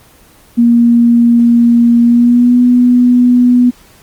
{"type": "tone with pitch glide", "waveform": "sine", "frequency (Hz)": [236, 246], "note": ["A#3", "B3"], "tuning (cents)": [22, -7], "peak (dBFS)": -4, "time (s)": [0.57, 3.71], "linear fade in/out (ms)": 20, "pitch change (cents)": 71, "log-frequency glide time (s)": [2.02, 2.59], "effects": ["pink hiss -43 dBFS RMS until 4.02 s", "Opus 24 kbps"]}